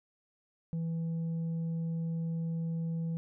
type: tone with tanh clipping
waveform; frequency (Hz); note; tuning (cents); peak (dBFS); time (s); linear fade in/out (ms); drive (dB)
sine; 164.81; E3; 0; -32; 0.73-3.17; 0; 3
effects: none